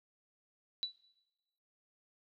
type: tone with exponential decay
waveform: sine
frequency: 3951 Hz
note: B7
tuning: in tune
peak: -29 dBFS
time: 0.83-0.96 s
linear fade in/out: 0 ms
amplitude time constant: 27 ms
effects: noise-tail reverb RT60 1.0 s tail -21 dB re dry